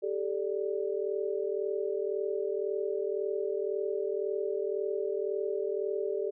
sine chord, G suspended second, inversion none, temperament equal with one note detuned, 392 / 433.9 / 587.3 Hz, G4 / A4 / D5, 0 / -24 / 0 cents, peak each -32 / -33 / -37 dBFS, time 0.02-6.31 s, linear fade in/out 20 ms, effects none

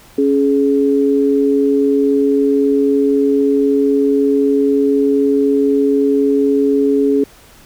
sine tone pair together, 277.2 / 421.1 Hz, C#4 / G#4, 0 / +24 cents, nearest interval perfect fifth, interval 724 cents, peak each -13 dBFS, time 0.18-7.24 s, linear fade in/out 5 ms, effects pink hiss -44 dBFS RMS until 7.65 s

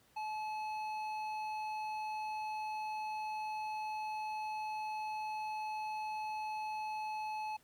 sine tone with hard clipping, 860 Hz, A5, 40 cents flat, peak -39 dBFS, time 0.16-7.57 s, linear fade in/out 10 ms, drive 9 dB, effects pink hiss -68 dBFS RMS until 7.63 s + high-pass 60 Hz 12 dB/octave

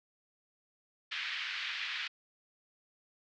pink band-pass noise, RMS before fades -38 dBFS, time 1.11-2.08 s, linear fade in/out 10 ms, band 1700 to 3900 Hz, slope 24 dB/octave, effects low-pass 6000 Hz 12 dB/octave

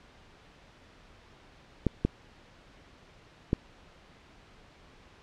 clicks, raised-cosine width 3 ms, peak -11 dBFS, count 3, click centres 1.867 / 2.05 / 3.531 s, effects pink hiss -56 dBFS RMS until 5.22 s + low-pass 4000 Hz 12 dB/octave

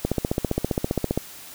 click train, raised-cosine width 2 ms, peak -8 dBFS, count 18, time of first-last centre 0.05-1.176 s, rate 15.1 Hz, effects white hiss -42 dBFS RMS until 1.54 s

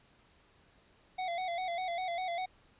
square tone with vibrato, 714 Hz, F5, 38 cents sharp, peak -34 dBFS, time 1.18-2.46 s, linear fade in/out 10 ms, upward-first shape square, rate 5 Hz, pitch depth 70 cents each way, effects pink hiss -65 dBFS RMS until 2.79 s + resampled to 8000 Hz

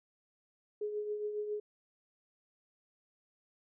sine tone with tremolo, 419.5 Hz, G#4, 17 cents sharp, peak -32 dBFS, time 0.81-1.6 s, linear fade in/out 5 ms, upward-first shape triangle, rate 7.3 Hz, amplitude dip 55%, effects none

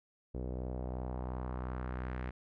sawtooth tone with low-pass filter sweep, 62.8 Hz, B1, 30 cents sharp, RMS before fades -39 dBFS, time 0.34-2.31 s, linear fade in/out 10 ms, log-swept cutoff 460 to 2000 Hz, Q 1.8, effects none

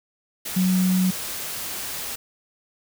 sine tone in noise, 185 Hz, F#3, in tune, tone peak -17 dBFS, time 0.56-1.11 s, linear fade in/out 10 ms, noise white, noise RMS -31 dBFS, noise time 0.45-2.16 s, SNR +11 dB, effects none

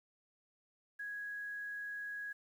sine tone with quantisation, 1661.2 Hz, G#6, in tune, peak -40 dBFS, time 0.99-2.33 s, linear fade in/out 10 ms, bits 11, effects none

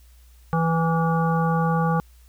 harmonic tone with a mistuned harmonic, 164.81 Hz, E3, in tune, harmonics 1 / 3 / 5 / 7 / 9, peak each -20 / -28 / -26 / -28 / -33 dBFS, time 0.53-2 s, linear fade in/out 0 ms, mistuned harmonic 9, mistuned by -58 cents, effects added 60 Hz sine -48 dBFS peak until 2.28 s + white hiss -60 dBFS RMS until 2.28 s

